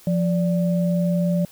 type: tone pair together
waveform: sine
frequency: 174.61 / 583.8 Hz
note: F3 / D5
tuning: 0 / -10 cents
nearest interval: octave + major sixth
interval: 2090 cents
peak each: -18 / -26 dBFS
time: 0.07-1.45 s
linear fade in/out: 2 ms
effects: white hiss -49 dBFS RMS until 1.51 s